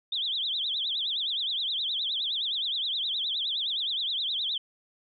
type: tone with vibrato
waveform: sine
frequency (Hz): 3500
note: A7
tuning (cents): -10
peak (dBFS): -27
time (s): 0.12-4.58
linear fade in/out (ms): 5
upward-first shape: triangle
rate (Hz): 9.6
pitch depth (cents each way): 250
effects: none